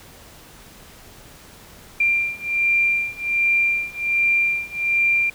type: beating tone pair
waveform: sine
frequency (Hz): 2378 / 2379.3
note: D7 / D7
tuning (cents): +21 / +22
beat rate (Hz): 1.3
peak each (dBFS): -21 / -20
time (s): 2-5.3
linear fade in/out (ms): 5
effects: pink hiss -45 dBFS RMS until 5.34 s